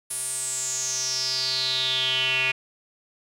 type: tone with band-pass filter sweep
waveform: square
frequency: 129.7 Hz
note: C3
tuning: 15 cents flat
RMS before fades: -26 dBFS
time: 0.1-2.52 s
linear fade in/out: 10 ms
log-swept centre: 10000 to 2500 Hz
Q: 7.7
effects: none